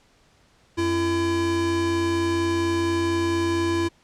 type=tone pair together; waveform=square; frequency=91 / 337.3 Hz; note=F#2 / E4; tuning=-28 / +40 cents; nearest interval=octave + major seventh; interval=2268 cents; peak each=-30 / -22 dBFS; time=0.77-3.89 s; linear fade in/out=20 ms; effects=pink hiss -59 dBFS RMS until 4.03 s + low-pass 7000 Hz 12 dB/octave